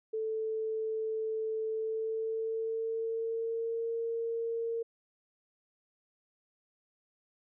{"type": "tone with pitch glide", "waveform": "sine", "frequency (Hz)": [440, 459.7], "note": ["A4", "A#4"], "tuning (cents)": [0, -24], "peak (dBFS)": -31, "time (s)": [0.13, 4.83], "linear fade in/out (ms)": 10, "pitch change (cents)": 76, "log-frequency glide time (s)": [1.68, 3.92], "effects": []}